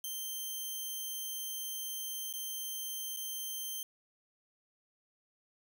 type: tone with dropouts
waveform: 5% pulse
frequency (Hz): 3136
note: G7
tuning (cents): 0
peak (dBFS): -29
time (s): 0.04-3.83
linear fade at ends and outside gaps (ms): 2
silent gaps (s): 2.328-2.337 / 3.164-3.17
effects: 10-bit

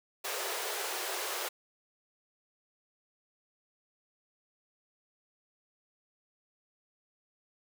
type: high-pass noise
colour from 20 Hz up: pink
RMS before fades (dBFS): -36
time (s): 0.24-1.49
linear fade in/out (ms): 10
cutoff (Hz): 360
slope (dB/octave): 96
effects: none

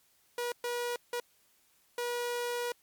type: tone bursts at uneven times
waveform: sawtooth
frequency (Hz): 482.5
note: B4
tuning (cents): -40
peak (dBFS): -28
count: 4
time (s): 0.38-0.52 / 0.64-0.96 / 1.13-1.2 / 1.98-2.72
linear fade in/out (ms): 2
effects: white hiss -68 dBFS RMS until 2.82 s + MP3 96 kbps

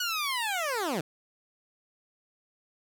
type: linear sweep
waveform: 15% pulse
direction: down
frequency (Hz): 1480 to 140.8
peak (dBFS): -22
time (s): 0-1.01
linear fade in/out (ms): 5
effects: none

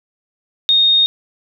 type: tone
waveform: sine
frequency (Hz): 3701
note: A#7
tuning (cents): -13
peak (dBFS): -9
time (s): 0.69-1.06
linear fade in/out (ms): 0
effects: none

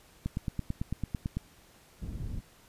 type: click train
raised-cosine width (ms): 5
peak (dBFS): -19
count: 11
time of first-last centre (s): 0.26-1.37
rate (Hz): 9.01
type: low-pass noise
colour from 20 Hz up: pink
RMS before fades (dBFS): -37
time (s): 2.01-2.41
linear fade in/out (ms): 20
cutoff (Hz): 180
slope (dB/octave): 12
effects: pink hiss -59 dBFS RMS until 2.68 s + resampled to 32000 Hz

